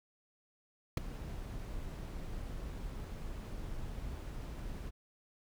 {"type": "noise with ADSR envelope", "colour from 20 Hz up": "brown", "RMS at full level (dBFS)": -23, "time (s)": [0.97, 4.91], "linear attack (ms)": 4, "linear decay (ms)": 10, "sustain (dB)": -19, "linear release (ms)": 29, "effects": []}